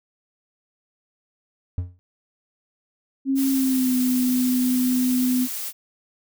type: tone with exponential decay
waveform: triangle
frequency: 89.1 Hz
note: F2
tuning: 35 cents sharp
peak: -17 dBFS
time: 1.78-1.99 s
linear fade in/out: 0 ms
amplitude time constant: 44 ms
type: tone with pitch glide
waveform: sine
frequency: 270.1 to 252 Hz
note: C#4 to B3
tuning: -45 to +35 cents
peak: -18 dBFS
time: 3.25-5.48 s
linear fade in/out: 50 ms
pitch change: -120 cents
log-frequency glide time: 3.49-3.94 s
type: noise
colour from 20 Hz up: blue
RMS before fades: -30 dBFS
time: 3.35-5.73 s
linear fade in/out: 50 ms
effects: none